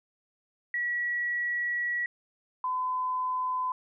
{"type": "tone pair in turn", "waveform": "sine", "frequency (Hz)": [1929, 1014.8], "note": ["B6", "B5"], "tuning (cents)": [-41, 47], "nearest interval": "major seventh", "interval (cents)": 1112, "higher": "first", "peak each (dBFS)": -27, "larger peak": "neither", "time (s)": [[0.74, 2.06], [2.64, 3.72]], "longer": "first", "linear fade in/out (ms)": 2, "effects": []}